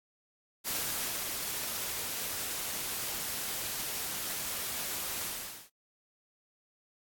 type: noise with ADSR envelope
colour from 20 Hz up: white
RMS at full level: -33 dBFS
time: 0.64-5.7 s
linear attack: 38 ms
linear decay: 550 ms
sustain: -3 dB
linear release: 450 ms
effects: AAC 64 kbps